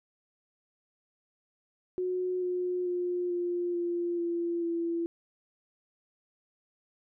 sine tone with pitch steps, 365.3 / 360.5 / 355.7 / 351 / 346.4 / 341.8 / 337.3 Hz, F#4 / F#4 / F4 / F4 / F4 / F4 / E4, -22 / -45 / +32 / +9 / -14 / -37 / +40 cents, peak -28 dBFS, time 1.98-5.06 s, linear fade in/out 0 ms, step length 440 ms, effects none

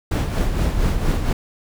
brown noise with tremolo, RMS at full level -17 dBFS, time 0.11-1.33 s, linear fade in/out 5 ms, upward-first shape sine, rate 4.3 Hz, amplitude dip 50%, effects none

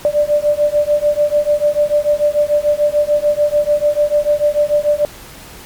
sine beating tone pair, 587.3 / 594.1 Hz, D5 / D5, 0 / +20 cents, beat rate 6.8 Hz, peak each -14 dBFS, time 0.05-5.05 s, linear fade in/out 0 ms, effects pink hiss -36 dBFS RMS until 5.65 s + MP3 96 kbps

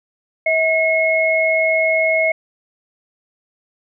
sine tone pair together, 644 / 2171 Hz, E5 / C#7, -41 / -37 cents, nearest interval octave + major sixth, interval 2104 cents, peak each -16 dBFS, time 0.46-2.32 s, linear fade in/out 5 ms, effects none

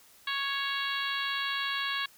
harmonic tone, 554.4 Hz, C#5, in tune, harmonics 2 / 3 / 4 / 5 / 6 / 7 / 8, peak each -36 / -34 / -39 / -38 / -37 / -38 / -43 dBFS, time 0.27-2.06 s, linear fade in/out 5 ms, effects white hiss -58 dBFS RMS until 2.17 s

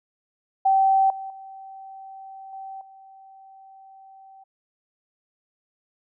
sine tone with level steps, 773 Hz, G5, 24 cents flat, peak -15 / -31 / -38 / -34 / -45 dBFS, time 0.65-4.44 s, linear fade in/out 10 ms, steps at 1.1 / 1.3 / 2.53 / 2.81 s, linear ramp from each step 2 ms, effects none

